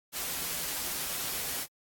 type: noise with comb filter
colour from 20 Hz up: white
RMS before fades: -34 dBFS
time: 0.12-1.67 s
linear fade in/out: 50 ms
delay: 9.2 ms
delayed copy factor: -0.6
effects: AAC 64 kbps